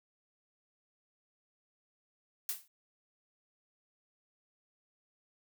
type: noise with exponential decay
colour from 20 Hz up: blue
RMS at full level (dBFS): -32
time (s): 2.49-2.68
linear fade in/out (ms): 2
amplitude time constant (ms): 40
effects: none